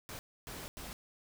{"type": "noise bursts at uneven times", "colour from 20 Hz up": "pink", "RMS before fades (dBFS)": -45, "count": 3, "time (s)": [[0.09, 0.19], [0.47, 0.68], [0.77, 0.93]], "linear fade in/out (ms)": 0, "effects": []}